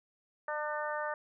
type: harmonic tone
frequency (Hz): 300.5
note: D4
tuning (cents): +40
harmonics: 2 / 3 / 4 / 5 / 6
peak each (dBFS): -37 / -39 / -40 / -41 / -42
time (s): 0.48-1.14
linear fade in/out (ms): 2
effects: none